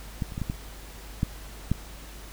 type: clicks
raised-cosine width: 5 ms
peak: -15 / -27 / -19 / -16 / -16 / -11 / -10 dBFS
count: 7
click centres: 0.222 / 0.322 / 0.379 / 0.417 / 0.499 / 1.231 / 1.716 s
effects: added 50 Hz sine -42 dBFS peak until 2.32 s + pink hiss -46 dBFS RMS until 2.32 s